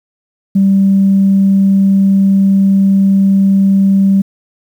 sine tone, 195 Hz, G3, 9 cents flat, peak -5 dBFS, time 0.55-4.22 s, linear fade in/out 10 ms, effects tanh soft clip ceiling -1 dBFS + 7-bit

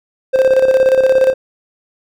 triangle tone with tremolo, 524 Hz, C5, 2 cents sharp, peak -4 dBFS, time 0.33-1.34 s, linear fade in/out 20 ms, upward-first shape square, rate 17 Hz, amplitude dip 55%, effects none

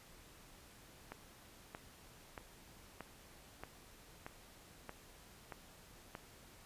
click train, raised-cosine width 0.5 ms, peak -30 dBFS, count 9, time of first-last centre 1.12-6.151 s, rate 1.59 Hz, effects pink hiss -60 dBFS RMS until 6.65 s + resampled to 32000 Hz

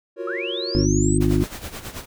triangle chord, Gb major seventh, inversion third, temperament equal, 349.2 / 370 / 466.2 / 554.4 Hz, F4 / Gb4 / Bb4 / Db5, 0 / 0 / 0 / 0 cents, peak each -30 dBFS, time 0.16-0.87 s, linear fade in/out 50 ms
sine linear sweep, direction up, 1219 to 8372 Hz, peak -27 dBFS, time 0.27-1.18 s, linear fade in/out 5 ms
harmonic tone, 50.6 Hz, G#1, 44 cents flat, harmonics 1 / 2 / 3 / 5 / 6 / 7, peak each -23 / -23 / -23 / -23 / -23 / -23 dBFS, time 0.75-1.44 s, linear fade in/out 0 ms
pink noise with tremolo, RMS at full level -32 dBFS, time 1.2-2.06 s, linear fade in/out 20 ms, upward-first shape sine, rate 9.3 Hz, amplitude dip 70%
effects none

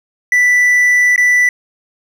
triangle tone with dropouts, 1975.5 Hz, B6, in tune, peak -6 dBFS, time 0.32-1.49 s, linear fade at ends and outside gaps 2 ms, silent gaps 1.161-1.178 s, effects none

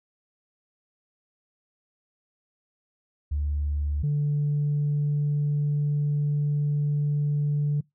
sine tone pair in turn, 73.2 / 146.4 Hz, D2 / D3, -5 / -5 cents, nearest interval octave, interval 1200 cents, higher second, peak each -23 / -20 dBFS, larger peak second, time 3.31-4.03 / 4.03-7.81 s, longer second, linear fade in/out 10 ms, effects noise-tail reverb RT60 0.2 s tail -26 dB re dry + tanh soft clip ceiling -19 dBFS

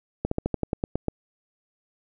slowing click train, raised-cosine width 2 ms, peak -11 dBFS, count 10, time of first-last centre 0.25-1.083 s, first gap 64 ms, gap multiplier 1.09, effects none

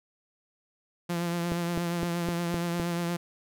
sawtooth tone with vibrato, 171.9 Hz, F3, 27 cents flat, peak -24 dBFS, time 1.09-3.17 s, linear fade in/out 10 ms, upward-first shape triangle, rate 8.5 Hz, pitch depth 34 cents each way
click train, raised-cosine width 2 ms, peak -17 dBFS, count 6, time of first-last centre 1.52-2.799 s, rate 3.91 Hz
effects none

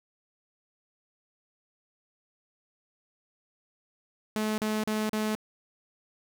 sawtooth tone bursts, 215.2 Hz, A3, 38 cents flat, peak -23 dBFS, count 4, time 4.36-5.351 s, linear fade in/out 0 ms, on 220 ms, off 37 ms, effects none

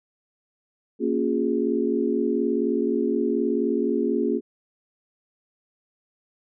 sine chord, Bb minor seventh, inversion none, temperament equal with one note detuned, 233.1 / 277.2 / 356.4 / 415.3 Hz, Bb3 / Db4 / F4 / Ab4, 0 / 0 / +35 / 0 cents, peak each -26 dBFS, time 0.99-4.41 s, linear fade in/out 50 ms, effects none

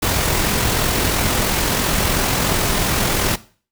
pink noise with amplitude modulation, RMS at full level -17 dBFS, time 0.02-3.36 s, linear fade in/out 10 ms, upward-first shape sine, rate 42.9 Hz, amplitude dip 30%, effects noise-tail reverb RT60 0.4 s tail -17 dB re dry

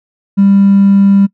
triangle tone with hard clipping, 197.9 Hz, G3, 17 cents sharp, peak -4 dBFS, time 0.37-1.27 s, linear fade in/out 20 ms, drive 3 dB, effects noise-tail reverb RT60 0.1 s tail -24 dB re dry

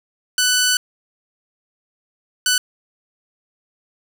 10% pulse tone bursts at uneven times, 1493 Hz, F#6, 15 cents sharp, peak -6 dBFS, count 2, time 0.38-0.77 / 2.46-2.58 s, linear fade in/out 2 ms, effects none

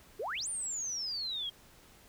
sine exponential two-way sweep, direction up then down, 367 to 9397 to 3200 Hz, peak -34 dBFS, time 0.19-1.5 s, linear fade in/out 10 ms, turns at 0.48 s, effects pink hiss -59 dBFS RMS until 2.08 s

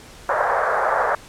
pink band-pass noise, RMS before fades -20 dBFS, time 0.29-1.15 s, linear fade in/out 2 ms, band 480 to 1700 Hz, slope 48 dB/octave, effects pink hiss -43 dBFS RMS until 1.28 s + low-pass 10000 Hz 12 dB/octave

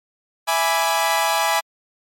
sawtooth chord, E dominant seventh, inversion none, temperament equal, 659.3 / 830.6 / 987.8 / 1174.7 Hz, E5 / G#5 / B5 / D6, 0 / 0 / 0 / 0 cents, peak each -20 / -17 / -19 / -22 dBFS, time 0.47-1.61 s, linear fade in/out 20 ms, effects MP3 64 kbps

